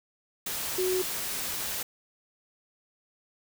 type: tone in noise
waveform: sine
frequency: 369.6 Hz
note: F#4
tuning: 2 cents flat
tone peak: -25 dBFS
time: 0.78-1.02 s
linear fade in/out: 5 ms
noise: white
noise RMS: -33 dBFS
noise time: 0.46-1.83 s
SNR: +5 dB
effects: none